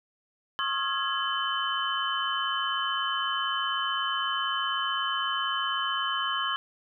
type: tone cluster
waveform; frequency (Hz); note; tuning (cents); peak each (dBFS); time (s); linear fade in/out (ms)
sine; 1086 / 1259 / 1375 / 1670 / 3044; C#6 / D#6 / F6 / G#6 / F#7; -36 / +20 / -27 / +9 / +48; -31 / -35 / -36 / -33 / -31; 0.59-6.56; 0
effects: none